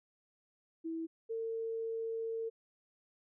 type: tone pair in turn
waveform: sine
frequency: 326.6 / 452.5 Hz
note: E4 / A4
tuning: -16 / +48 cents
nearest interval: tritone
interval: 564 cents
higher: second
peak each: -36 / -35 dBFS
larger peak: second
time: 0.84-1.07 / 1.29-2.5 s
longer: second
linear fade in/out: 20 ms
effects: none